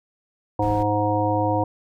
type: harmonic tone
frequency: 104.4 Hz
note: G#2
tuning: 10 cents sharp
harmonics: 1 / 3 / 5 / 7 / 9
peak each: -25 / -25 / -25 / -25 / -25 dBFS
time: 0.59-1.64 s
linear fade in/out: 5 ms
type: noise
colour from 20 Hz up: brown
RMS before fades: -33 dBFS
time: 0.62-0.83 s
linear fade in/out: 5 ms
effects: none